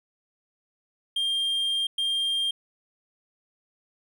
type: tone bursts at uneven times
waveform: triangle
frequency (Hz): 3199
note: G7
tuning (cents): +34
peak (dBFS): -22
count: 2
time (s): 1.16-1.87 / 1.98-2.51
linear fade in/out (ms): 5
effects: none